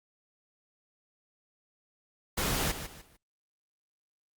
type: noise with echo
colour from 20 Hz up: pink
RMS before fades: -30 dBFS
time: 2.37-2.72 s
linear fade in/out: 10 ms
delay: 150 ms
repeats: 3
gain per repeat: -10 dB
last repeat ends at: 3.17 s
effects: Opus 48 kbps